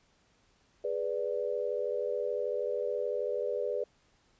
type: chord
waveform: sine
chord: G# diminished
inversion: none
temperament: equal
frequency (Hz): 415.3 / 493.9 / 587.3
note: G#4 / B4 / D5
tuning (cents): 0 / 0 / 0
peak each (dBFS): -35 / -33 / -35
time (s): 0.84-3.84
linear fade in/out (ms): 5
effects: pink hiss -68 dBFS RMS until 4.39 s + resampled to 16000 Hz